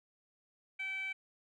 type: tone with band-pass filter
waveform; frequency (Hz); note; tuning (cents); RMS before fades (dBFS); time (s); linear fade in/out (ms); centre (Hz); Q
15% pulse; 770; G5; -31; -39; 0.79-1.13; 10; 2200; 8.6
effects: none